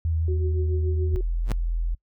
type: tone with vibrato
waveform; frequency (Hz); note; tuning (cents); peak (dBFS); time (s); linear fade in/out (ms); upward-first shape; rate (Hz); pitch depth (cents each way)
sine; 81; E2; -30; -21; 0.05-1.16; 0; square; 6.3; 16
type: tone with tremolo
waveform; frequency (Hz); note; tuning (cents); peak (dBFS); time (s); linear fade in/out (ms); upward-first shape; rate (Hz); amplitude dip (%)
sine; 370; F#4; 0; -27; 0.28-1.21; 2; triangle; 7; 75
type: tone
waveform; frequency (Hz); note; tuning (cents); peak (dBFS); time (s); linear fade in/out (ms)
sine; 41.9; E1; +29; -22; 1.13-1.95; 10
type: tone with exponential growth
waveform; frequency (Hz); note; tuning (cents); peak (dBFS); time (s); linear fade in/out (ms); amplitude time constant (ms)
sawtooth; 110.6; A2; +9; -20; 1.44-1.52; 0; 17
effects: noise-tail reverb RT60 0.1 s tail -25 dB re dry